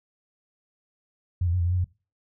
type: tone with pitch steps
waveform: sine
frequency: 89.6 / 85.1 / 91 / 85.6 / 88.3 / 91 / 89.7 Hz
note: F2 / F2 / F#2 / F2 / F2 / F#2 / F2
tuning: +45 / -44 / -28 / -34 / +20 / -28 / +47 cents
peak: -21 dBFS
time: 1.41-1.844 s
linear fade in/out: 5 ms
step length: 62 ms
effects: noise-tail reverb RT60 0.3 s tail -20 dB re dry